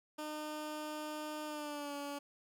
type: tone with pitch glide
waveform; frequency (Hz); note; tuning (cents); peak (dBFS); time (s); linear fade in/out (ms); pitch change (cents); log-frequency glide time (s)
15% pulse; 304.3 to 285.6; D#4 to D4; -38 to -48; -34; 0.18-2.19; 10; -110; 1.45-1.94
effects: none